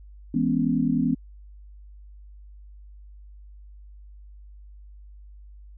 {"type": "chord", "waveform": "sine", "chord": "C# minor seventh", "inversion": "first", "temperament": "equal", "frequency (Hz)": [164.81, 207.7, 246.9, 277.2], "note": ["E3", "G#3", "B3", "C#4"], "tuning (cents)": [0, 0, 0, 0], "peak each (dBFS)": [-27, -28, -23, -26], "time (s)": [0.34, 1.15], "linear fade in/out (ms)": 5, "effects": ["added 50 Hz sine -43 dBFS peak until 5.77 s"]}